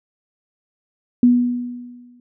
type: tone with exponential decay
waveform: sine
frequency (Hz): 244.3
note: B3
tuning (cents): -19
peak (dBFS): -7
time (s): 1.23-2.2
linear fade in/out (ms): 2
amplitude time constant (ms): 210
effects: none